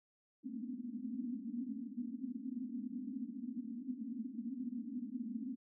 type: band-pass noise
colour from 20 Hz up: white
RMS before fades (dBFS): -43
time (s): 0.43-5.56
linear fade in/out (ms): 10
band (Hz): 220 to 270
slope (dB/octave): 96
effects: none